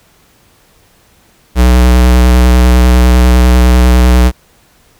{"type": "tone with vibrato", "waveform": "square", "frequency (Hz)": 61.74, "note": "B1", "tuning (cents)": 0, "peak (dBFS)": -4, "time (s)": [1.55, 4.32], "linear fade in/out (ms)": 50, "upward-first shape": "sine", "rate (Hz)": 10, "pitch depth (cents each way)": 22, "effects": ["pink hiss -48 dBFS RMS until 4.99 s"]}